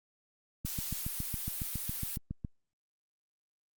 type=click train; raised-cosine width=5 ms; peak=-24 dBFS; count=14; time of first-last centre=0.65-2.448 s; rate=7.23 Hz
type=noise; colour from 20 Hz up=blue; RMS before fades=-38 dBFS; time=0.65-2.17 s; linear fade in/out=10 ms
effects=Opus 48 kbps